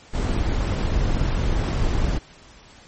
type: noise with amplitude modulation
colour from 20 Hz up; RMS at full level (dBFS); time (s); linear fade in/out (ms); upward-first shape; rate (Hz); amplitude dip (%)
brown; -20; 0.13-2.19; 20; sine; 44.5; 25
effects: pink hiss -48 dBFS RMS until 2.87 s + MP3 32 kbps